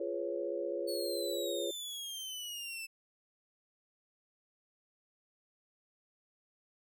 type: chord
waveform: sine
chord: C# dominant seventh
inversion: first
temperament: just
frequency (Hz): 346.5 / 415.8 / 498.9 / 554.4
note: E#4 / G#4 / B4 / C#5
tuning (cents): -14 / +2 / +17 / 0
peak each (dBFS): -39 / -40 / -41 / -38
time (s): 0-1.71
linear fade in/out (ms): 5
type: exponential sweep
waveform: sawtooth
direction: down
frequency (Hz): 4435 to 2632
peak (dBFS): -37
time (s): 0.87-2.87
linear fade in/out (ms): 20
effects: none